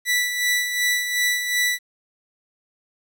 sawtooth tone with tremolo, 1968 Hz, B6, 7 cents flat, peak -14 dBFS, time 0.05-1.79 s, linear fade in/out 50 ms, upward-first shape sine, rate 2.7 Hz, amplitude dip 55%, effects 9-bit

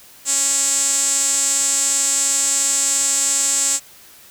sawtooth tone with band-pass filter, 277.2 Hz, C#4, in tune, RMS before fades -18 dBFS, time 0.25-3.8 s, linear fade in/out 50 ms, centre 7600 Hz, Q 7.8, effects white hiss -45 dBFS RMS until 4.3 s

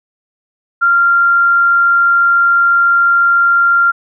sine tone, 1387 Hz, F6, 12 cents flat, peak -7 dBFS, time 0.81-3.92 s, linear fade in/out 20 ms, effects none

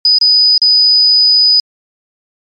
sine tone with dropouts, 4978 Hz, D#8, in tune, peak -5 dBFS, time 0.05-1.6 s, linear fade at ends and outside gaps 2 ms, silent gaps 0.185-0.212 / 0.579-0.617 s, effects MP3 64 kbps

